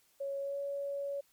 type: tone with pitch glide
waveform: sine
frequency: 554.4 to 562.5 Hz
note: C#5 to C#5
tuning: 0 to +25 cents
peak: -34 dBFS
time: 0.2-1.21 s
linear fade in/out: 10 ms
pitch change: +25 cents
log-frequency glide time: 0.4-0.59 s
effects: white hiss -69 dBFS RMS until 1.32 s + MP3 96 kbps